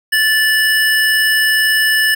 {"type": "tone pair together", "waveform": "square", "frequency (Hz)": [1749, 2935], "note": ["A6", "F#7"], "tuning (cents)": [-11, -15], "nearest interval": "major sixth", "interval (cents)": 896, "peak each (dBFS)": [-12, -20], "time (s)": [0.12, 2.15], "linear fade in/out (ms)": 10, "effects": []}